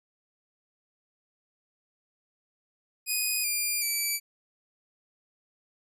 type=tone with pitch steps; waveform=5% pulse; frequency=2489 / 2400 / 2314 Hz; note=D#7 / D7 / D7; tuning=0 / +37 / -26 cents; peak=-17 dBFS; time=3.06-4.2 s; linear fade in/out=50 ms; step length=380 ms; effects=resampled to 32000 Hz